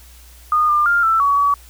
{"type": "tone with pitch steps", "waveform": "sine", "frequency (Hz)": [1225, 1198, 1400, 1329, 1129, 1137], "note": ["D#6", "D6", "F6", "E6", "C#6", "C#6"], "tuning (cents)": [-27, 34, 4, 14, 31, 44], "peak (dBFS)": -12, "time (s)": [0.52, 1.54], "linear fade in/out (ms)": 2, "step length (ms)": 170, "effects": ["added 60 Hz sine -42 dBFS peak until 1.69 s", "white hiss -47 dBFS RMS until 1.69 s"]}